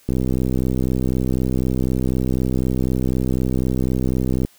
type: click train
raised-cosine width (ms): 3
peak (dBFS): -8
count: 280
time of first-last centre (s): 0.09-4.449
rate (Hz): 64
effects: white hiss -53 dBFS RMS until 4.58 s